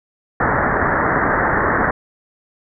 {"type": "low-pass noise", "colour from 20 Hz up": "white", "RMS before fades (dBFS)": -17, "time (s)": [0.4, 1.91], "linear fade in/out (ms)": 5, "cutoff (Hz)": 1900, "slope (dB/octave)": 96, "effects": []}